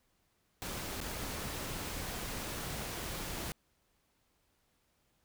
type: noise with dropouts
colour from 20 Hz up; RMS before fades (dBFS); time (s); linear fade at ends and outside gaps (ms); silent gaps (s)
pink; -40; 0.62-3.52; 0; 1.004-1.013
effects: pink hiss -75 dBFS RMS until 5.24 s